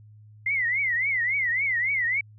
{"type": "tone with vibrato", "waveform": "sine", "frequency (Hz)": 2049, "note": "C7", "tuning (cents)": -37, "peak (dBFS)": -22, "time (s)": [0.46, 2.21], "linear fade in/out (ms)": 5, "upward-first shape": "triangle", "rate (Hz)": 3.6, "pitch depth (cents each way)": 200, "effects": ["added 106 Hz sine -47 dBFS peak until 2.38 s"]}